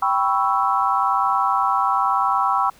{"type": "chord", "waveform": "sine", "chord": "C# half-diminished seventh", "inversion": "second", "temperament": "equal", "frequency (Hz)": [784, 987.8, 1108.7, 1318.5], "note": ["G5", "B5", "C#6", "E6"], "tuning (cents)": [0, 0, 0, 0], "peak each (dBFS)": -22, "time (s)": [0.02, 2.7], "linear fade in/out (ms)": 5, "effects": ["pink hiss -51 dBFS RMS until 2.79 s"]}